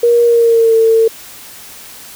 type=tone with pitch glide; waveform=sine; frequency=473.4 to 450.2 Hz; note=A#4 to A4; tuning=+27 to +40 cents; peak=-6 dBFS; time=0.03-1.08 s; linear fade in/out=5 ms; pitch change=-87 cents; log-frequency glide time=0.24-0.75 s; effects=white hiss -34 dBFS RMS until 2.15 s